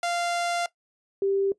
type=tone pair in turn; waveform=sawtooth / sine; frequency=694 / 392.9 Hz; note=F5 / G4; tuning=-11 / +4 cents; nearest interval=minor seventh; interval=985 cents; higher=first; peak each=-21 dBFS; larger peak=neither; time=0.03-0.66 / 1.22-1.52 s; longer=first; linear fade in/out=2 ms; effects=noise-tail reverb RT60 0.1 s tail -18 dB re dry + resampled to 22050 Hz